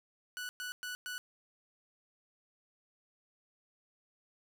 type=tone bursts; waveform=sawtooth; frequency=1480 Hz; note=F#6; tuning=in tune; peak=-35 dBFS; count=4; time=0.37-1.18 s; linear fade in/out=0 ms; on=120 ms; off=110 ms; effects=none